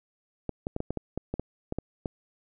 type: clicks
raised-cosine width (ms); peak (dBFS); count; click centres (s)
2; -17; 12; 0.493 / 0.669 / 0.764 / 0.804 / 0.906 / 0.973 / 1.176 / 1.34 / 1.396 / 1.724 / 1.786 / 2.058
effects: none